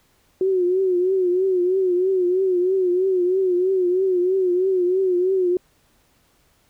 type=tone with vibrato; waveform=sine; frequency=368.6 Hz; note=F#4; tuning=7 cents flat; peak=-16 dBFS; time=0.41-5.57 s; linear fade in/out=2 ms; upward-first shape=triangle; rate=3.1 Hz; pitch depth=90 cents each way; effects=pink hiss -61 dBFS RMS until 6.69 s